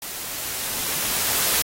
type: noise with level ramp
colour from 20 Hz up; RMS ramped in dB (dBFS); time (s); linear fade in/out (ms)
white; -33 to -20; 0.02-1.62; 2
effects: AAC 48 kbps